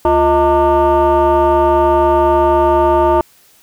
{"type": "tone with frequency modulation", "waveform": "sine", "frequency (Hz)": 628, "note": "D#5", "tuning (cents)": 16, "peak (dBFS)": -7, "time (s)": [0.05, 3.21], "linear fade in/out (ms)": 2, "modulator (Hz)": 278, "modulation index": 1.5, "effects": ["tanh soft clip ceiling -5 dBFS", "white hiss -49 dBFS RMS until 3.62 s"]}